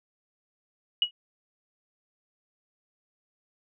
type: tone with exponential decay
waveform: sine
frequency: 2910 Hz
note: F#7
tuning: 29 cents flat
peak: -16 dBFS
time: 1.02-1.11 s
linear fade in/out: 2 ms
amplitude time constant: 19 ms
effects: none